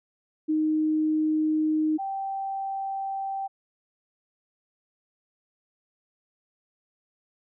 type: tone pair in turn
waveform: sine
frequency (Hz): 310.4 / 779.9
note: D#4 / G5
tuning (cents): -4 / -9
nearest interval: octave + major third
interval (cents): 1595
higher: second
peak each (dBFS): -21 / -28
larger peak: first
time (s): 0.48-1.98 / 1.98-3.48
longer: neither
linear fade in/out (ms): 20
effects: none